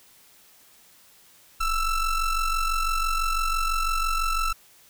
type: ring-modulated tone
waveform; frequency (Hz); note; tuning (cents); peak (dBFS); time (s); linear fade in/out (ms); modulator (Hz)
square; 670; E5; +28; -20; 1.6-4.53; 10; 647
effects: white hiss -55 dBFS RMS until 4.89 s